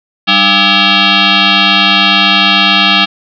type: tone with frequency modulation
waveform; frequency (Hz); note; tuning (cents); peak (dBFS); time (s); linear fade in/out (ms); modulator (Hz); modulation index
sine; 196; G3; 0; -5; 0.27-3.06; 20; 499; 7.6
effects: none